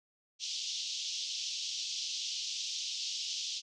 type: band-pass noise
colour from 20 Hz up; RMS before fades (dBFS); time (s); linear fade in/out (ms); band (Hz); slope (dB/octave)
white; -38; 0.39-3.62; 50; 2900 to 6200; 48
effects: none